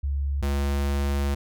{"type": "tone pair in turn", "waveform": ["sine", "square"], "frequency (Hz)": [70, 70.27], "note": ["C#2", "C#2"], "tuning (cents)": [18, 24], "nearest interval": "unison", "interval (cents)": 6, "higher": "second", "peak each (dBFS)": -23, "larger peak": "neither", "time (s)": [[0.03, 0.42], [0.42, 1.35]], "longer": "second", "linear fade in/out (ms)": 10, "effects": []}